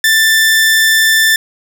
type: tone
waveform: sawtooth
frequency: 1772 Hz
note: A6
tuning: 12 cents sharp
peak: -4 dBFS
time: 0.04-1.36 s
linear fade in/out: 2 ms
effects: none